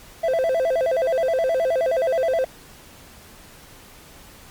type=tone with vibrato; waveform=triangle; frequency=587.3 Hz; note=D5; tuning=in tune; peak=-16 dBFS; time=0.23-2.45 s; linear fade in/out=10 ms; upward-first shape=square; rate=9.5 Hz; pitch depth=210 cents each way; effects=pink hiss -46 dBFS RMS until 4.5 s + Opus 48 kbps